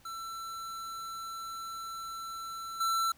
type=tone with level steps; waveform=square; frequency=1340 Hz; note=E6; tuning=28 cents sharp; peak=-39 / -28 dBFS; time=0.05-3.12 s; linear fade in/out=5 ms; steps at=2.8 s; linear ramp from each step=10 ms; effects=pink hiss -62 dBFS RMS until 3.17 s